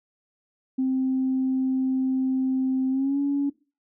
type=tone with pitch glide; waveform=sine; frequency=261.6 to 282 Hz; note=C4 to C#4; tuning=0 to +30 cents; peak=-20 dBFS; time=0.78-3.5 s; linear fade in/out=10 ms; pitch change=+130 cents; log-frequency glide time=2.9-3.19 s; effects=noise-tail reverb RT60 0.3 s tail -19 dB re dry + tanh soft clip ceiling -16 dBFS